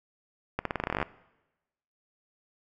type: accelerating click train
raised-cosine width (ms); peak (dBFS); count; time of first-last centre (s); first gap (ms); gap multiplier
0.5; -13; 15; 0.59-1.027; 63; 0.88
effects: noise-tail reverb RT60 1.0 s tail -20 dB re dry